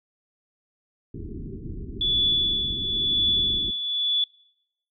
pink low-pass noise, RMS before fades -35 dBFS, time 1.14-3.71 s, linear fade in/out 5 ms, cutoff 410 Hz, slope 96 dB/octave
sine tone with tremolo, 3441 Hz, A7, 39 cents flat, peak -18 dBFS, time 2.01-4.24 s, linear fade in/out 2 ms, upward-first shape triangle, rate 0.98 Hz, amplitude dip 65%
effects noise-tail reverb RT60 0.8 s tail -24 dB re dry

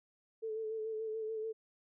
sine tone with vibrato, 439.7 Hz, A4, 1 cent flat, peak -36 dBFS, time 0.42-1.53 s, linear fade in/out 20 ms, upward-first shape sine, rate 6.9 Hz, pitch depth 33 cents each way, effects none

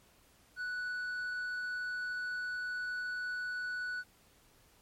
sine tone with tanh clipping, 1480 Hz, F#6, in tune, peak -36 dBFS, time 0.56-4.04 s, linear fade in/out 50 ms, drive 5 dB, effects pink hiss -65 dBFS RMS until 4.81 s + MP3 64 kbps

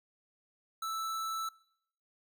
square tone, 1318.5 Hz, E6, in tune, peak -35 dBFS, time 0.82-1.49 s, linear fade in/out 5 ms, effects noise-tail reverb RT60 0.7 s tail -23 dB re dry

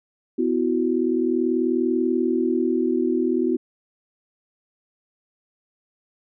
sine chord, B suspended fourth, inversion none, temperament equal with one note detuned, 251.3 / 329.6 / 370 Hz, B3 / E4 / F#4, +30 / 0 / 0 cents, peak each -23 dBFS, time 0.38-3.57 s, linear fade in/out 10 ms, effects none

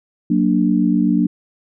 sine chord, Gb augmented, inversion none, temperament equal, 185 / 233.1 / 293.7 Hz, Gb3 / Bb3 / D4, 0 / 0 / 0 cents, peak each -17 dBFS, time 0.3-1.27 s, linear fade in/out 5 ms, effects none

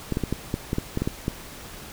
clicks, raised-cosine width 3 ms, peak -11 dBFS, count 11, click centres 0.123 / 0.171 / 0.237 / 0.326 / 0.541 / 0.731 / 0.784 / 0.974 / 1.02 / 1.075 / 1.281 s, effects pink hiss -41 dBFS RMS until 1.92 s

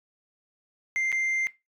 sine tone with dropouts, 2093 Hz, C7, in tune, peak -21 dBFS, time 0.96-1.47 s, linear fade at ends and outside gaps 0 ms, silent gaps 1.118-1.126 s, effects noise-tail reverb RT60 0.2 s tail -17 dB re dry + tanh soft clip ceiling -23 dBFS

